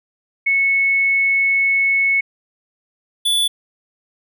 sine / square tone pair in turn, 2202 / 3460 Hz, C#7 / A7, -12 / -30 cents, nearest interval minor sixth, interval 782 cents, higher second, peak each -13 / -15 dBFS, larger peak first, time 0.46-2.21 / 3.25-3.48 s, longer first, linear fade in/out 10 ms, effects none

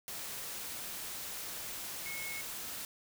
sine tone in noise, 2183 Hz, C#7, 27 cents flat, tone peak -41 dBFS, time 2.06-2.41 s, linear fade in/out 0 ms, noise white, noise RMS -42 dBFS, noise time 0.08-2.85 s, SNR -2 dB, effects none

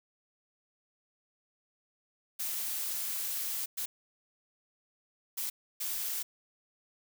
blue noise bursts at uneven times, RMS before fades -35 dBFS, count 4, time 2.39-3.66 / 3.77-3.86 / 5.37-5.5 / 5.8-6.23 s, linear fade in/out 10 ms, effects none

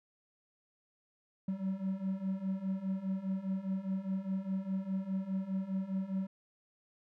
triangle beating tone pair, 188.2 / 193.1 Hz, F#3 / G3, +30 / -26 cents, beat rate 4.9 Hz, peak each -36 / -33 dBFS, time 1.48-6.27 s, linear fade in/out 5 ms, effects none

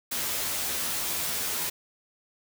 white noise with comb filter, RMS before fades -30 dBFS, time 0.11-1.7 s, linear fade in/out 10 ms, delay 12 ms, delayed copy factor +0.6, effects none

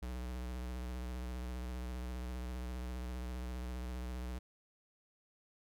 square tone with vibrato, 61.8 Hz, B1, 2 cents sharp, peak -40 dBFS, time 0.02-4.39 s, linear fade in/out 10 ms, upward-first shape square, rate 15 Hz, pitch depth 41 cents each way, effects none

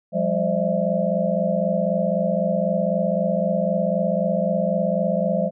sine tone cluster, 176.5 / 200.4 / 524 / 603 / 659 Hz, F3 / G3 / C5 / D5 / E5, +19 / +38 / +2 / +46 / -1 cents, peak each -25 dBFS, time 0.12-5.51 s, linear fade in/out 50 ms, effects none

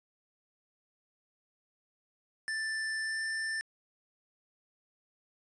square tone with pitch glide, 1767 to 1778.3 Hz, A6 to A6, +7 to +18 cents, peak -33 dBFS, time 2.48-3.61 s, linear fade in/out 0 ms, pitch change +11 cents, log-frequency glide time 3.02-3.2 s, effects resampled to 22050 Hz + 11-bit

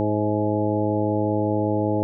harmonic tone with a mistuned harmonic, 105.4 Hz, G#2, 26 cents sharp, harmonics 1 / 2 / 3 / 4 / 5 / 6 / 8, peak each -26 / -29 / -24 / -29 / -27 / -30 / -30 dBFS, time 0-2.03 s, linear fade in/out 0 ms, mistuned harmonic 6, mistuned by +16 cents, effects none

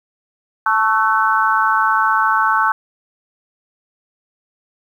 sine chord, F# minor seventh, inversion first, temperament equal with one note detuned, 880 / 1108.7 / 1318.5 / 1513.7 Hz, A5 / C#6 / E6 / F#6, 0 / 0 / 0 / +39 cents, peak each -18 dBFS, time 0.66-2.72 s, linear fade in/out 2 ms, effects 8-bit

